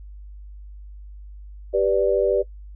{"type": "chord", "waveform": "sine", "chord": "G major", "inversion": "none", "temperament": "equal", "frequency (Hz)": [392, 493.9, 587.3], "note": ["G4", "B4", "D5"], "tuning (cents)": [0, 0, 0], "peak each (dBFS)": -21, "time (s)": [1.73, 2.43], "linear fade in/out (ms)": 20, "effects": ["noise-tail reverb RT60 0.1 s tail -19 dB re dry", "added 50 Hz sine -37 dBFS peak until 2.75 s"]}